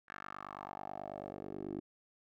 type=tone with band-pass filter sweep; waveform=10% pulse; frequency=49.2 Hz; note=G1; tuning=7 cents sharp; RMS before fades=-45 dBFS; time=0.08-1.8 s; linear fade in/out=10 ms; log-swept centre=1600 to 330 Hz; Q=3.7; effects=none